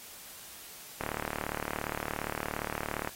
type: click train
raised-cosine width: 0.5 ms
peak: -18 dBFS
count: 78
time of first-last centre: 1.01-3.074 s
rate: 37.3 Hz
effects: white hiss -48 dBFS RMS until 3.15 s + AAC 48 kbps

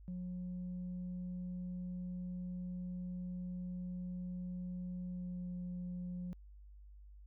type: tone with pitch glide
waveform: sine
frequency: 180 to 178.65 Hz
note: F#3 to F3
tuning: -47 to +40 cents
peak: -38 dBFS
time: 0.08-6.33 s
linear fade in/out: 0 ms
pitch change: -13 cents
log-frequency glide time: 5.07-5.54 s
effects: tanh soft clip ceiling -38 dBFS + added 50 Hz sine -53 dBFS peak until 7.26 s

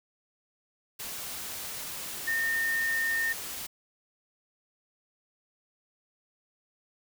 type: tone in noise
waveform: sine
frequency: 1825 Hz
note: A#6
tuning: 37 cents flat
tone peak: -26 dBFS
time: 2.27-3.33 s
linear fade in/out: 10 ms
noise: white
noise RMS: -38 dBFS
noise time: 0.99-3.67 s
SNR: +9 dB
effects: none

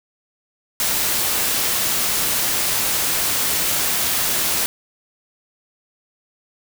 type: noise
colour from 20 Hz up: white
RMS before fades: -20 dBFS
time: 0.8-4.66 s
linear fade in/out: 0 ms
effects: none

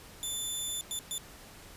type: tone bursts at uneven times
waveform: 15% pulse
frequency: 3520 Hz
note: A7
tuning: in tune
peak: -26 dBFS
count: 3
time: 0.23-0.81 / 0.91-0.99 / 1.11-1.18 s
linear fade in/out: 0 ms
effects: pink hiss -51 dBFS RMS until 1.76 s + resampled to 32000 Hz

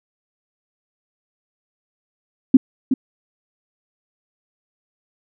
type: tone with echo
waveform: sine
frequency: 261.6 Hz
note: C4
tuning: in tune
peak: -3 dBFS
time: 2.54-2.57 s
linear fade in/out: 5 ms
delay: 370 ms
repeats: 1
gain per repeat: -10 dB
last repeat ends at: 2.94 s
effects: none

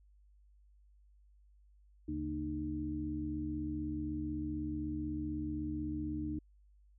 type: harmonic tone with a mistuned harmonic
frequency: 76 Hz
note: D#2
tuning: 40 cents flat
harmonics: 1 / 2 / 3 / 4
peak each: -42 / -46 / -45 / -37 dBFS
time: 2.08-6.39 s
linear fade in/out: 5 ms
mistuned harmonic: 2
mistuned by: -110 cents
effects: added 50 Hz sine -61 dBFS peak until 6.98 s

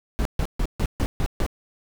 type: noise bursts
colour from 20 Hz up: brown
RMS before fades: -22 dBFS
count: 7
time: 0.19-1.464 s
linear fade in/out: 0 ms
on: 62 ms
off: 140 ms
effects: none

